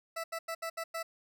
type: tone bursts at uneven times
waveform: 20% pulse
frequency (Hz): 659.3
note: E5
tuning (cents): 0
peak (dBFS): -30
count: 6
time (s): 0.16-0.24 / 0.32-0.39 / 0.48-0.55 / 0.62-0.7 / 0.77-0.84 / 0.94-1.03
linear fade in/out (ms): 10
effects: none